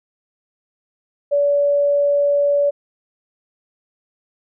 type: tone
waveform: sine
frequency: 573 Hz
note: D5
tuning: 43 cents flat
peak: -13 dBFS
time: 1.31-2.71 s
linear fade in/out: 20 ms
effects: none